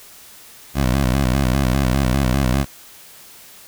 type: tone with vibrato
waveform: 15% pulse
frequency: 65.41 Hz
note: C2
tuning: in tune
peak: -9 dBFS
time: 0.74-2.66 s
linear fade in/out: 50 ms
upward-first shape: square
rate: 5 Hz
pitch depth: 99 cents each way
effects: white hiss -43 dBFS RMS until 3.67 s